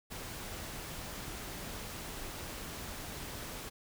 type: noise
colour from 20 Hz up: pink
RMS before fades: -43 dBFS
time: 0.1-3.7 s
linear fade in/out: 20 ms
effects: none